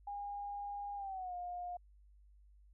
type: tone with pitch glide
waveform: sine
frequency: 812 to 711 Hz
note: G#5 to F5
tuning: -39 to +31 cents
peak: -40 dBFS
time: 0.07-1.77 s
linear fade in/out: 5 ms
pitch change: -230 cents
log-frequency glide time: 0.96-1.35 s
effects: added 50 Hz sine -60 dBFS peak until 2.73 s